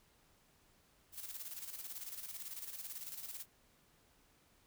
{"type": "noise with tremolo", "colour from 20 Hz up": "blue", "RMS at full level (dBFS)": -45, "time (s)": [1.12, 3.46], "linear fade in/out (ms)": 50, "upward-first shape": "square", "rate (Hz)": 18, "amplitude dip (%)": 55, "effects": ["pink hiss -70 dBFS RMS until 4.66 s"]}